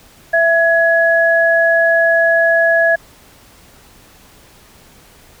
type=tone pair together; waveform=sine; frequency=664.8 / 1680 Hz; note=E5 / G#6; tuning=+15 / +19 cents; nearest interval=octave + major third; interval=1604 cents; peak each=-12 dBFS; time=0.33-2.96 s; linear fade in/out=10 ms; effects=pink hiss -45 dBFS RMS until 5.4 s